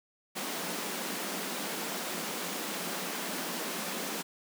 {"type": "high-pass noise", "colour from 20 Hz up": "pink", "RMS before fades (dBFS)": -36, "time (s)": [0.35, 4.23], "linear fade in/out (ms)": 20, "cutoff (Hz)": 170, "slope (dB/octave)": 96, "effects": []}